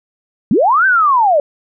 sine linear two-way sweep, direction up then down, 166.1 to 1577 to 554 Hz, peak -8 dBFS, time 0.51-1.4 s, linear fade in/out 2 ms, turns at 0.86 s, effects none

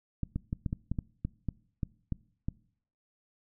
clicks, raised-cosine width 5 ms, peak -19 dBFS, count 12, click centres 0.233 / 0.36 / 0.529 / 0.662 / 0.729 / 0.916 / 0.988 / 1.25 / 1.487 / 1.832 / 2.123 / 2.485 s, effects noise-tail reverb RT60 0.6 s tail -23 dB re dry

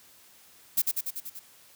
violet noise with echo, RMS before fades -23 dBFS, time 0.77-0.82 s, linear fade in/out 10 ms, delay 96 ms, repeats 6, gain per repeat -3 dB, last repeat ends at 1.396 s, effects white hiss -56 dBFS RMS until 1.75 s + high-pass 60 Hz 12 dB/octave

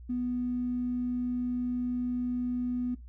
triangle tone with tanh clipping, 246.9 Hz, B3, in tune, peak -28 dBFS, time 0.09-2.95 s, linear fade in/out 10 ms, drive 2 dB, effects noise-tail reverb RT60 0.2 s tail -17 dB re dry + added 60 Hz sine -44 dBFS peak until 3.08 s

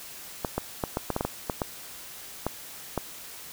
clicks, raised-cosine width 1 ms, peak -12 dBFS, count 12, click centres 0.448 / 0.58 / 0.838 / 0.971 / 1.103 / 1.164 / 1.209 / 1.25 / 1.498 / 1.618 / 2.466 / 2.977 s, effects white hiss -43 dBFS RMS until 3.52 s

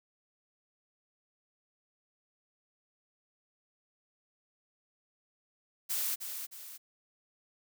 blue noise with echo, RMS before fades -33 dBFS, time 5.89-6.16 s, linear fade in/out 20 ms, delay 310 ms, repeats 2, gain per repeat -7 dB, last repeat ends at 6.78 s, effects none

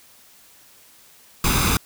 pink noise with comb filter, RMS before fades -19 dBFS, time 1.44-1.77 s, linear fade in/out 2 ms, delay 0.81 ms, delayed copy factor +0.6, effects white hiss -51 dBFS RMS until 1.85 s

